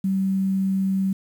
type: tone with quantisation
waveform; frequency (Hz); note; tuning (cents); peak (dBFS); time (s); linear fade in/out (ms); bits
sine; 192.2; G3; -34; -19; 0.04-1.13; 5; 8
effects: none